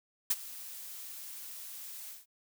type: noise with ADSR envelope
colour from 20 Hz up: blue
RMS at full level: -26 dBFS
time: 0.3-2.26 s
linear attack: 8 ms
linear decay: 38 ms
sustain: -19 dB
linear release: 170 ms
effects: none